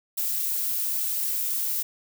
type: noise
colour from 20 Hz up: violet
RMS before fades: -27 dBFS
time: 0.17-1.83 s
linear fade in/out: 10 ms
effects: none